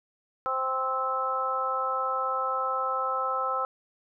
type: harmonic tone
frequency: 261.6 Hz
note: C4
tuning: in tune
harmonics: 2 / 3 / 4 / 5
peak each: -33 / -34 / -33 / -28 dBFS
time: 0.46-3.65 s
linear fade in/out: 0 ms
effects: none